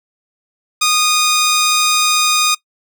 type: tone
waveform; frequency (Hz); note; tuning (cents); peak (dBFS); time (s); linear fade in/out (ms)
10% pulse; 1233; D#6; -16; -3; 0.81-2.55; 10
effects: noise-tail reverb RT60 0.1 s tail -21 dB re dry